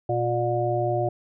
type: harmonic tone with a mistuned harmonic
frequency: 119 Hz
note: A#2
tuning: 36 cents sharp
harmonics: 1 / 3 / 5 / 6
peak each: -27 / -27 / -27 / -27 dBFS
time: 0.09-1.09 s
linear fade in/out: 5 ms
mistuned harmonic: 6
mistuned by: +16 cents
effects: none